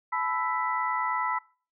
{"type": "tone cluster", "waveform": "sine", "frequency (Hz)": [867, 996, 1319, 1981], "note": ["A5", "B5", "E6", "B6"], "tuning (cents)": [-26, 14, 1, 5], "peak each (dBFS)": [-34, -29, -31, -34], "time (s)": [0.12, 1.39], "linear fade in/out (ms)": 10, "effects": ["noise-tail reverb RT60 0.4 s tail -23 dB re dry"]}